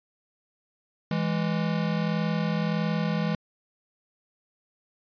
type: tone pair together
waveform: square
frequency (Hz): 164.81 / 206.4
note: E3 / G#3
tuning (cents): 0 / -10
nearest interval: major third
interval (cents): 390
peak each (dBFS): -27 / -29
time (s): 1.11-3.35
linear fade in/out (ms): 2
effects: resampled to 11025 Hz